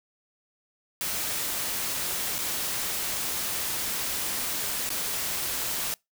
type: noise with dropouts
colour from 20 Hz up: white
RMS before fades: -30 dBFS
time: 1.01-5.94 s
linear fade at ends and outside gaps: 0 ms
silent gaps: 2.382-2.388 / 4.891-4.903 s
effects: noise-tail reverb RT60 0.2 s tail -26 dB re dry